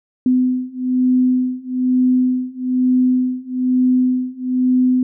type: beating tone pair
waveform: sine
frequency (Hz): 253 / 254.1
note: B3 / B3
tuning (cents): +42 / +49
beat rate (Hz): 1.1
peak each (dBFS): -17 / -16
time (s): 0.26-5.03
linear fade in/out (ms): 2
effects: none